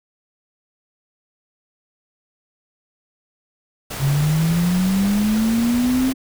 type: noise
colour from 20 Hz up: pink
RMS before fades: -29 dBFS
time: 3.9-6.13 s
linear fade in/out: 10 ms
type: linear sweep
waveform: sine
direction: up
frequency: 134.7 to 264.9 Hz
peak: -15 dBFS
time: 3.99-6.14 s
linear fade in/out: 50 ms
effects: none